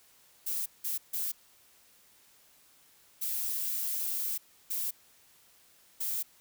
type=noise bursts at uneven times; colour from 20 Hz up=violet; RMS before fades=-33 dBFS; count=6; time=0.46-0.66 / 0.84-0.98 / 1.13-1.32 / 3.21-4.38 / 4.7-4.91 / 6-6.23 s; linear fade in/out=10 ms; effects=white hiss -62 dBFS RMS until 6.4 s